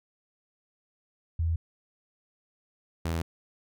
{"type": "tone pair in turn", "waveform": ["sine", "sawtooth"], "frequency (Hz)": [82.41, 82.41], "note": ["E2", "E2"], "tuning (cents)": [0, 0], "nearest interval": "unison", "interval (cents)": 0, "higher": "neither", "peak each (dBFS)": -24, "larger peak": "neither", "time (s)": [[1.39, 1.56], [3.05, 3.22]], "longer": "neither", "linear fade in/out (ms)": 5, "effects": []}